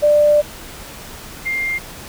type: tone pair in turn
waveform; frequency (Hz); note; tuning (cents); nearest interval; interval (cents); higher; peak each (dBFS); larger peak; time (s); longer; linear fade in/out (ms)
sine; 593 / 2109; D5 / C7; +17 / +13; octave + minor seventh; 2196; second; -9 / -18; first; 0.02-0.42 / 1.45-1.79; first; 20
effects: pink hiss -35 dBFS RMS until 2.08 s